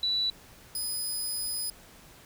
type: tone pair in turn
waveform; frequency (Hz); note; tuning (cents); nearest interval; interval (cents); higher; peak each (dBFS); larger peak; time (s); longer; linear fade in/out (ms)
sine / 5% pulse; 3951 / 5002; B7 / D#8; 0 / +8; major third; 408; second; -25 / -25; neither; 0.03-0.3 / 0.75-1.7; second; 2
effects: pink hiss -53 dBFS RMS until 2.25 s